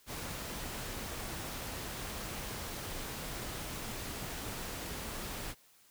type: noise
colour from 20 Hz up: pink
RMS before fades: -41 dBFS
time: 0.06-5.55 s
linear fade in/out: 50 ms
effects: white hiss -64 dBFS RMS until 5.9 s